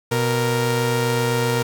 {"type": "tone pair together", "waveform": "sawtooth", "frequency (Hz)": [123.48, 466.2], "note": ["B2", "A#4"], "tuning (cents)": [0, 0], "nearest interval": "octave + major seventh", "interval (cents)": 2300, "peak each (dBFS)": -17, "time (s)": [0.11, 1.63], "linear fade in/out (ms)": 10, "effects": []}